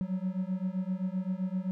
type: beating tone pair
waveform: triangle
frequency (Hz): 182.4 / 190.1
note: F#3 / F#3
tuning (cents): -24 / +47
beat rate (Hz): 7.7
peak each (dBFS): -31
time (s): 0.01-1.71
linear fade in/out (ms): 0
effects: none